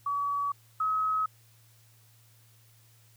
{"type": "tone pair in turn", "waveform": "sine", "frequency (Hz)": [1138, 1277.4], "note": ["C#6", "D#6"], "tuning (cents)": [45, 45], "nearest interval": "major second", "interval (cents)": 200, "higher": "second", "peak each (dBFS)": [-27, -25], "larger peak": "second", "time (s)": [[0.06, 0.52], [0.8, 1.26]], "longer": "neither", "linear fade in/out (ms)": 5, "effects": ["added 113 Hz sine -59 dBFS peak until 3.16 s", "white hiss -63 dBFS RMS until 3.16 s"]}